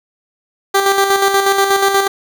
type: tone with tremolo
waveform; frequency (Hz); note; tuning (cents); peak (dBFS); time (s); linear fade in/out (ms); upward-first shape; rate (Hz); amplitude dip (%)
15% pulse; 393.4; G4; +6; -3; 0.74-2.08; 10; square; 8.3; 45
effects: none